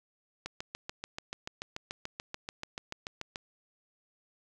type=click train; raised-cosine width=0.2 ms; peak=-20 dBFS; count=21; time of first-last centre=0.46-3.359 s; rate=6.9 Hz; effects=none